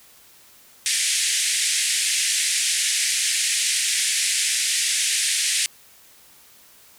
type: band-pass noise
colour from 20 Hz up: white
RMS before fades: -22 dBFS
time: 0.86-5.66 s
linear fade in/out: 0 ms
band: 1800 to 10000 Hz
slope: 48 dB/octave
effects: white hiss -51 dBFS RMS until 6.98 s